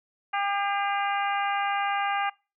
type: harmonic tone with a mistuned harmonic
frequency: 401 Hz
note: G4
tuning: 39 cents sharp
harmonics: 2 / 3 / 4 / 5 / 6 / 7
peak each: -27 / -31 / -33 / -35 / -37 / -38 dBFS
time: 0.33-2.3 s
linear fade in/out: 10 ms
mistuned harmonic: 5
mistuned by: +32 cents
effects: noise-tail reverb RT60 0.3 s tail -24 dB re dry